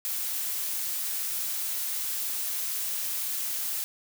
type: noise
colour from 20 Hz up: blue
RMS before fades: -31 dBFS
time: 0.05-3.84 s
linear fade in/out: 0 ms
effects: none